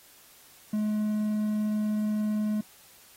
triangle tone, 212.3 Hz, G#3, 38 cents sharp, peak -23 dBFS, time 0.73-2.61 s, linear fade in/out 5 ms, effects white hiss -55 dBFS RMS until 3.16 s + AAC 48 kbps

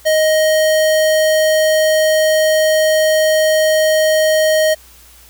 square tone, 625 Hz, D#5, 8 cents sharp, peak -11 dBFS, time 0.05-4.75 s, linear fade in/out 20 ms, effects added 60 Hz sine -46 dBFS peak until 5.29 s + white hiss -44 dBFS RMS until 5.29 s

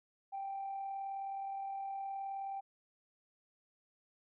sine tone with amplitude modulation, 784 Hz, G5, in tune, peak -36 dBFS, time 0.32-2.61 s, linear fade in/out 20 ms, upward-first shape sine, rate 39.2 Hz, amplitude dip 30%, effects tanh soft clip ceiling -34 dBFS

